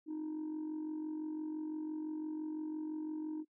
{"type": "tone with amplitude modulation", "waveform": "sine", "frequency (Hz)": 310, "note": "D#4", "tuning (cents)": -6, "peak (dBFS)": -33, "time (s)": [0.06, 3.45], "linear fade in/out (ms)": 50, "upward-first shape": "sine", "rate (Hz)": 45.9, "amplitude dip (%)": 60, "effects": ["noise-tail reverb RT60 0.1 s tail -26 dB re dry", "tanh soft clip ceiling -35 dBFS"]}